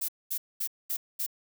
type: noise bursts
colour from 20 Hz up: violet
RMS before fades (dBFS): -31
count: 5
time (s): 0.01-1.265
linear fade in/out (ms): 10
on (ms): 75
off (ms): 220
effects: none